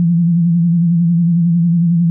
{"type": "tone with vibrato", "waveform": "sine", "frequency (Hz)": 170.2, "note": "F3", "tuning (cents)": -44, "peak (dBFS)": -9, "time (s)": [0, 2.1], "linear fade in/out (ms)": 0, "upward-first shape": "sine", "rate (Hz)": 11, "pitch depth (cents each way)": 54, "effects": []}